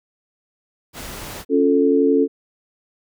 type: noise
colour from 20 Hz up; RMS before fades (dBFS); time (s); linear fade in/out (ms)
pink; -33; 0.93-1.45; 50
type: chord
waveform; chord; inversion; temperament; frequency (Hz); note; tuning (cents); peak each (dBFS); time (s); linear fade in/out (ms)
sine; Db augmented; none; equal; 277.2 / 349.2 / 440; Db4 / F4 / A4; 0 / 0 / 0; -16 / -21 / -16; 1.49-2.28; 50
effects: none